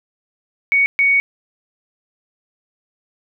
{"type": "tone bursts at uneven times", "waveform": "sine", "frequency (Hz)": 2233, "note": "C#7", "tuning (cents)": 12, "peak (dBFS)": -11, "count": 2, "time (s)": [[0.72, 0.86], [0.99, 1.2]], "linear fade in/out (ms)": 0, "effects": []}